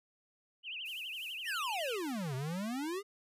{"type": "tone with vibrato", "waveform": "sine", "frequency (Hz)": 2794, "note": "F7", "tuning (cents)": 0, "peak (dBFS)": -39, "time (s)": [0.63, 1.99], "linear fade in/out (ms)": 50, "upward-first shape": "triangle", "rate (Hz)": 12, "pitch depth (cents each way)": 240}
{"type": "noise with tremolo", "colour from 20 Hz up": "violet", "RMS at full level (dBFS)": -50, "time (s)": [0.85, 2.12], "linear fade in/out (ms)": 10, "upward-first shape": "sine", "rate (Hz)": 3.2, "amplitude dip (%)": 55}
{"type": "exponential two-way sweep", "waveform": "square", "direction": "down then up", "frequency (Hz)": [2044, 125.9, 420.2], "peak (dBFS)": -36, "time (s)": [1.44, 3.03], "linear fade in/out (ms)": 50, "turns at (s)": 2.35}
{"effects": ["resampled to 32000 Hz"]}